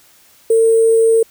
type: tone with sample-and-hold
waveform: sine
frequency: 452.2 Hz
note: A4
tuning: 47 cents sharp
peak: -8 dBFS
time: 0.5-1.23 s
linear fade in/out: 5 ms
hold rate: 8820 Hz
effects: white hiss -49 dBFS RMS until 1.3 s